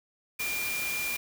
sine tone in noise, 2395 Hz, D7, 33 cents sharp, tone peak -31 dBFS, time 0.39-1.17 s, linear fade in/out 10 ms, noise white, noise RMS -35 dBFS, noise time 0.39-1.17 s, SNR +1 dB, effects none

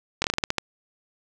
slowing click train, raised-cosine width 0.2 ms, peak -5 dBFS, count 9, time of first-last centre 0.22-0.583 s, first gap 22 ms, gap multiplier 1.2, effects none

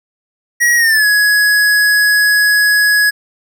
square tone with pitch glide, 1904 to 1676.8 Hz, A#6 to G#6, +36 to +16 cents, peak -9 dBFS, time 0.6-3.11 s, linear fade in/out 20 ms, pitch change -220 cents, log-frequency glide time 0.76-1.06 s, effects none

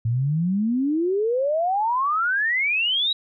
sine exponential sweep, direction up, 110 to 3909 Hz, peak -19 dBFS, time 0.05-3.13 s, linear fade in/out 5 ms, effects none

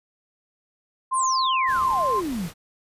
sine tone, 1046.5 Hz, C6, in tune, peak -20 dBFS, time 1.11-2.21 s, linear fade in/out 20 ms
sine exponential sweep, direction down, 9956 to 149 Hz, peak -25 dBFS, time 1.13-2.5 s, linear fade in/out 50 ms
pink noise, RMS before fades -39 dBFS, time 1.66-2.54 s, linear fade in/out 50 ms
effects resampled to 32000 Hz

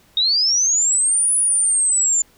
sine linear two-way sweep, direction up then down, 3683 to 9956 to 7100 Hz, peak -14 dBFS, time 0.17-2.22 s, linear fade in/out 2 ms, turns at 1.34 s, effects pink hiss -54 dBFS RMS until 2.37 s

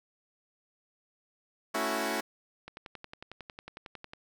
10% pulse chord, F# minor seventh, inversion first, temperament equal, 220 / 277.2 / 329.6 / 370 Hz, A3 / C#4 / E4 / F#4, 0 / 0 / 0 / 0 cents, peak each -27 dBFS, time 1.74-2.21 s, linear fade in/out 10 ms
click train, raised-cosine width 0.3 ms, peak -27 dBFS, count 17, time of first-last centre 2.68-4.135 s, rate 11 Hz
effects none

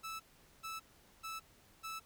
sawtooth tone bursts, 1312 Hz, E6, 9 cents flat, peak -38 dBFS, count 4, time 0.03-2 s, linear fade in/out 20 ms, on 170 ms, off 430 ms, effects pink hiss -65 dBFS RMS until 2.05 s

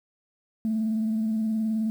sine tone with vibrato, 220 Hz, A3, in tune, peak -22 dBFS, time 0.65-1.9 s, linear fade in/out 0 ms, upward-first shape sine, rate 19 Hz, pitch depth 33 cents each way, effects tanh soft clip ceiling -19 dBFS + 9-bit

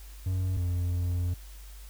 triangle tone pair in turn, 92.5 / 88.25 Hz, F#2 / F2, 0 / +19 cents, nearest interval minor second, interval 81 cents, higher first, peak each -24 dBFS, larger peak neither, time 0.26-0.57 / 0.57-1.34 s, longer second, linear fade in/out 5 ms, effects added 50 Hz sine -43 dBFS peak until 1.89 s + white hiss -54 dBFS RMS until 1.89 s

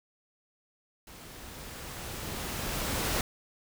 pink noise with level ramp, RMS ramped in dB -49 to -29 dBFS, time 1.07-3.21 s, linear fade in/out 2 ms, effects none

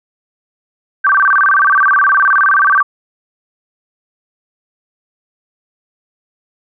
sine tone with vibrato, 1340 Hz, E6, 28 cents sharp, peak -7 dBFS, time 1.04-2.83 s, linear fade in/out 10 ms, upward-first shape square, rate 19 Hz, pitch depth 260 cents each way, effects none

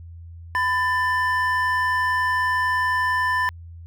triangle tone pair together, 1004 / 1773 Hz, B5 / A6, +28 / +13 cents, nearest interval minor seventh, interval 985 cents, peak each -20 dBFS, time 0.55-3.49 s, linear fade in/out 0 ms, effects added 84 Hz sine -37 dBFS peak until 3.86 s

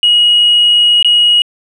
sine tone with dropouts, 2897 Hz, F#7, 37 cents flat, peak -4 dBFS, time 0.03-1.42 s, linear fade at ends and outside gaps 1 ms, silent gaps 1.027-1.046 s, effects tanh soft clip ceiling -2 dBFS

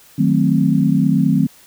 sine chord, D# diminished seventh, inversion none, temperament equal, 155.56 / 185 / 220 / 261.6 Hz, D#3 / F#3 / A3 / C4, 0 / 0 / 0 / 0 cents, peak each -17 / -17 / -18 / -17 dBFS, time 0.18-1.47 s, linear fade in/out 10 ms, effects white hiss -47 dBFS RMS until 1.66 s

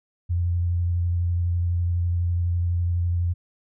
sine tone with vibrato, 87 Hz, F2, 6 cents flat, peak -20 dBFS, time 0.29-3.34 s, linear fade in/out 20 ms, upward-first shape square, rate 12 Hz, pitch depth 14 cents each way, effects none

